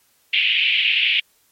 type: band-pass noise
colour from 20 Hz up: pink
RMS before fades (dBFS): -18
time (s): 0.33-1.2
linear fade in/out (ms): 5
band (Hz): 2400 to 3100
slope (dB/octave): 48
effects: white hiss -60 dBFS RMS until 1.51 s + MP3 64 kbps